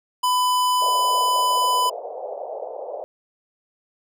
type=tone; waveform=square; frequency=1000 Hz; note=B5; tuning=21 cents sharp; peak=-18 dBFS; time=0.23-1.9 s; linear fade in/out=10 ms
type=band-pass noise; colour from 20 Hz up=pink; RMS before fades=-32 dBFS; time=0.81-3.04 s; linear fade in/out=0 ms; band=480 to 750 Hz; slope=48 dB/octave
effects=none